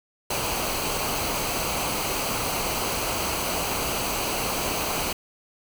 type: noise with comb filter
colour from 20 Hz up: pink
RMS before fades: -27 dBFS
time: 0.3-5.13 s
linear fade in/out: 5 ms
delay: 0.56 ms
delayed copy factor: -0.55
effects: none